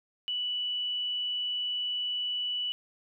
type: tone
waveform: sine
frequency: 2960 Hz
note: F#7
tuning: in tune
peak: -29 dBFS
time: 0.28-2.72 s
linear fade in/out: 0 ms
effects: none